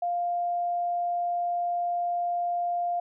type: tone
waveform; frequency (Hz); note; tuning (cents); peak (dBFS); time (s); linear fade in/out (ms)
sine; 700; F5; +4; -25; 0.02-3; 5
effects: none